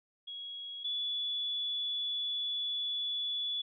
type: tone pair in turn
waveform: sine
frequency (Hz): 3322 / 3431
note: G#7 / A7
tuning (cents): 0 / -44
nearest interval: minor second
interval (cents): 56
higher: second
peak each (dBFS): -40 / -32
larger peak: second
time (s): 0.27-0.84 / 0.84-3.62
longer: second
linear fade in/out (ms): 10
effects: none